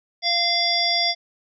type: harmonic tone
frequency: 691 Hz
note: F5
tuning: 19 cents flat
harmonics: 1 / 3 / 5 / 7 / 8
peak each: -26 / -26 / -25 / -22 / -26 dBFS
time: 0.22-1.15 s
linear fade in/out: 50 ms
effects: none